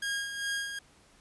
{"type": "tone with tremolo", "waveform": "sawtooth", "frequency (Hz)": 1628, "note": "G#6", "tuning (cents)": -35, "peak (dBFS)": -26, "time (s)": [0.02, 0.79], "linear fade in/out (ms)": 5, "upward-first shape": "sine", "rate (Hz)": 2.5, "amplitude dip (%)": 55, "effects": ["pink hiss -61 dBFS RMS until 1.2 s", "resampled to 24000 Hz"]}